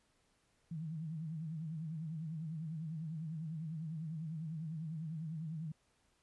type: tone with vibrato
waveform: sine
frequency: 159.2 Hz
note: D#3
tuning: 40 cents sharp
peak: -39 dBFS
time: 0.71-5.72 s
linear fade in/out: 5 ms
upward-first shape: sine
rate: 10 Hz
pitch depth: 100 cents each way
effects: pink hiss -75 dBFS RMS until 6.22 s + resampled to 24000 Hz